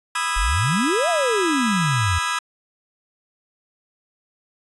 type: chord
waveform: sawtooth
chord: E major seventh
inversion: second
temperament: just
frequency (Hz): 988.9 / 1236.1 / 1318.5 / 1648.1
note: B5 / D#6 / E6 / G#6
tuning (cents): +2 / -12 / 0 / -14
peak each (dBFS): -23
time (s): 0.15-2.39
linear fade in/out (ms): 5
type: exponential two-way sweep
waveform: sine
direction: up then down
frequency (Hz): 38.71 to 717 to 79.3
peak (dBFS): -19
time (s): 0.36-2.19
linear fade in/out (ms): 10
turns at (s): 1.09
effects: resampled to 24000 Hz